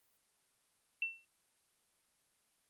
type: tone with exponential decay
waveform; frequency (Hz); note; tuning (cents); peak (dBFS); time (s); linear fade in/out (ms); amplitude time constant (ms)
sine; 2700; E7; +41; -30; 1.02-1.25; 2; 48
effects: white hiss -75 dBFS RMS until 2.69 s + Opus 32 kbps